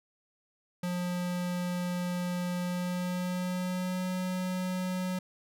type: tone with pitch glide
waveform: square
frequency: 178.1 to 183.74 Hz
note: F3 to F#3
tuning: +34 to -12 cents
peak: -31 dBFS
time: 0.83-5.19 s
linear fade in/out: 5 ms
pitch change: +54 cents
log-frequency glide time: 2.61-4.06 s
effects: none